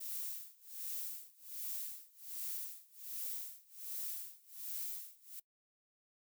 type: noise with tremolo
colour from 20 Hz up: violet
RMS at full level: -41 dBFS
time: 0-5.4 s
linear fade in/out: 10 ms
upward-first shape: sine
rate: 1.3 Hz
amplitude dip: 95%
effects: noise-tail reverb RT60 0.1 s tail -21 dB re dry